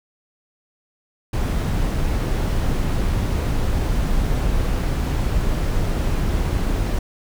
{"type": "noise", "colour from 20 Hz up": "brown", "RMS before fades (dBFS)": -20, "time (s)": [1.33, 6.99], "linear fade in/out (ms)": 5, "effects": []}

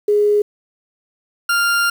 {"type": "tone pair in turn", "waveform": ["sine", "40% pulse"], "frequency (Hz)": [415.3, 1396.9], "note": ["G#4", "F6"], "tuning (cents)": [0, 0], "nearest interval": "octave + major sixth", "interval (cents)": 2100, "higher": "second", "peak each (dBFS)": [-11, -13], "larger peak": "first", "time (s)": [[0.08, 0.42], [1.49, 1.9]], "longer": "second", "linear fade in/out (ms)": 5, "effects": ["7-bit"]}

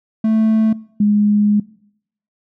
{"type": "tone pair in turn", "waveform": ["triangle", "sine"], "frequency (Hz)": [220, 207.7], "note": ["A3", "G#3"], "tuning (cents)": [0, 0], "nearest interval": "minor second", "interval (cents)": 100, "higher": "first", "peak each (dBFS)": -10, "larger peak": "neither", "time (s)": [[0.24, 0.73], [1, 1.6]], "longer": "second", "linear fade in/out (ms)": 5, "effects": ["noise-tail reverb RT60 0.7 s tail -21 dB re dry"]}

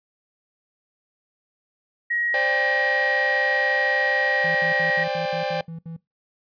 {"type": "tone", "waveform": "sine", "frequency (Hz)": 1896, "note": "A#6", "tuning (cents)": 29, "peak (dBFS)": -21, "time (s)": [2.1, 5.04], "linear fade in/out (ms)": 10}
{"type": "chord", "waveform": "45% pulse", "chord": "C suspended second", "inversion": "none", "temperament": "equal with one note detuned", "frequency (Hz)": [523.3, 587.3, 798.2], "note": ["C5", "D5", "G5"], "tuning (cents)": [0, 0, 31], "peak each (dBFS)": -28, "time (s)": [2.34, 5.61], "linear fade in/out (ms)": 2}
{"type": "tone bursts", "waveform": "triangle", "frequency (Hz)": 164.81, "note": "E3", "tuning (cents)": 0, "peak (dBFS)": -30, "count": 9, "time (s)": [4.44, 5.966], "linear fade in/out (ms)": 5, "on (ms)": 110, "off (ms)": 67}
{"effects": ["noise-tail reverb RT60 0.2 s tail -22 dB re dry", "resampled to 11025 Hz"]}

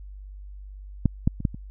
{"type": "clicks", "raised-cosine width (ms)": 5, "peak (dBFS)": [-6, -7, -20, -9, -23], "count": 5, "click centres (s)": [1.057, 1.275, 1.404, 1.452, 1.545], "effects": ["added 49 Hz sine -38 dBFS peak until 1.7 s"]}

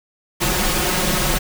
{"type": "noise with comb filter", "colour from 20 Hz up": "pink", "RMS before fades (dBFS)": -19, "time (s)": [0.4, 1.39], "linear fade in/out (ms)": 20, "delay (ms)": 5.5, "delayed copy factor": 1, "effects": []}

